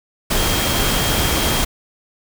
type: tone in noise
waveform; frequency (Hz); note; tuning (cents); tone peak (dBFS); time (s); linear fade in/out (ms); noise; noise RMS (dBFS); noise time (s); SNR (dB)
sine; 3228; G#7; -50; -26; 0.36-1.63; 10; pink; -18; 0.3-1.65; -11
effects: none